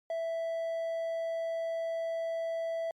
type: tone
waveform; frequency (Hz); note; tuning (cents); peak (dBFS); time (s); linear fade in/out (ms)
triangle; 660; E5; +2; -29; 0.1-2.91; 2
effects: MP3 96 kbps